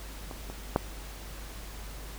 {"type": "clicks", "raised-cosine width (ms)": 1, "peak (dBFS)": [-25, -26, -9], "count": 3, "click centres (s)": [0.312, 0.5, 0.761], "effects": ["added 50 Hz sine -41 dBFS peak until 2.18 s", "pink hiss -46 dBFS RMS until 2.18 s"]}